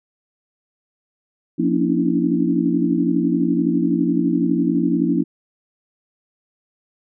sine tone cluster, 176.4 / 235.7 / 279.3 / 291.2 / 329 Hz, F3 / A#3 / C#4 / D4 / E4, +18 / +19 / +13 / -15 / -3 cents, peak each -22 dBFS, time 1.58-5.24 s, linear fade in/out 20 ms, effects none

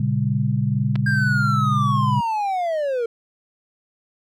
sine chord, G diminished, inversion first, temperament equal with one note detuned, 116.54 / 138.59 / 201 Hz, Bb2 / Db3 / G3, 0 / 0 / +44 cents, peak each -22 / -21 / -24 dBFS, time 0-2.21 s, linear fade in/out 5 ms
clicks, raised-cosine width 0.3 ms, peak -17 dBFS, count 2, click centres 0.956 / 0.959 s
triangle linear sweep, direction down, 1611 to 451.8 Hz, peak -18 dBFS, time 1.06-3.06 s, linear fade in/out 5 ms
effects none

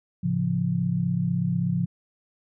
sine chord, A augmented, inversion none, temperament equal, 110 / 138.59 / 174.61 Hz, A2 / C#3 / E#3, 0 / 0 / 0 cents, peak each -30 / -27 / -24 dBFS, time 0.23-1.86 s, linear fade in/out 10 ms, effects none

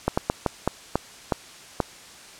slowing click train, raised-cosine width 1 ms, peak -6 dBFS, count 8, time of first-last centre 0.08-1.802 s, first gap 95 ms, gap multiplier 1.31, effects white hiss -45 dBFS RMS until 2.39 s + low-pass 8000 Hz 12 dB/octave

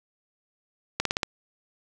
slowing click train, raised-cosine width 0.2 ms, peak -7 dBFS, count 5, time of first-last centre 1-1.232 s, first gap 53 ms, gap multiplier 1.06, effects none

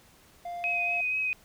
triangle tone, 698.5 Hz, F5, in tune, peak -32 dBFS, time 0.45-1.01 s, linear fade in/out 5 ms
sine tone with vibrato, 2524 Hz, D#7, 24 cents sharp, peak -26 dBFS, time 0.64-1.33 s, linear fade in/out 0 ms, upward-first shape triangle, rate 4.1 Hz, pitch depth 23 cents each way
effects pink hiss -58 dBFS RMS until 1.44 s

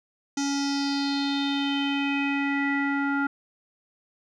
square tone with low-pass filter sweep, 280.2 Hz, C#4, 19 cents sharp, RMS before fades -26 dBFS, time 0.37-3.27 s, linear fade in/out 5 ms, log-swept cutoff 6200 to 1500 Hz, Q 5.4, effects none

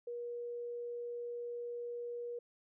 sine tone, 478.3 Hz, A#4, 44 cents sharp, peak -39 dBFS, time 0.07-2.39 s, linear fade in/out 5 ms, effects none

